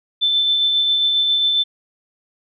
sine tone with tremolo, 3532 Hz, A7, 6 cents sharp, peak -13 dBFS, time 0.21-1.64 s, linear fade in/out 20 ms, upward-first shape sine, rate 7.4 Hz, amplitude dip 25%, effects none

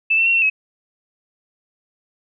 sine tone with pitch steps, 2637 / 2691 / 2732 / 2705 / 2563 Hz, E7 / E7 / F7 / E7 / E7, 0 / +35 / -39 / +44 / -49 cents, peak -13 dBFS, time 0.1-0.5 s, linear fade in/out 10 ms, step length 80 ms, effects none

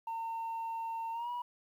sine tone with pitch glide, 910 to 969.7 Hz, A#5 to B5, -42 to -32 cents, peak -33 dBFS, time 0.07-1.42 s, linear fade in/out 5 ms, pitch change +110 cents, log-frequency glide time 1.12-1.3 s, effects tanh soft clip ceiling -34 dBFS + 11-bit

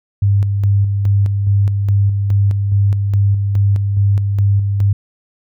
sine tone with tremolo, 100 Hz, G2, 35 cents sharp, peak -9 dBFS, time 0.22-4.93 s, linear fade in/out 5 ms, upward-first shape square, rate 2.4 Hz, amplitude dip 40%, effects none

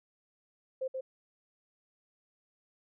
sine tone with echo, 523.3 Hz, C5, in tune, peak -31 dBFS, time 0.81-0.88 s, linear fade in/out 10 ms, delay 130 ms, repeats 1, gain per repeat -3 dB, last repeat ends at 1.01 s, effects none

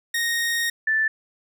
sawtooth / sine tone pair in turn, 1862 / 1760.2 Hz, A#6 / A6, -2 / 0 cents, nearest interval minor second, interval 98 cents, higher first, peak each -18 dBFS, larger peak neither, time 0.14-0.7 / 0.87-1.08 s, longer first, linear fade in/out 5 ms, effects none

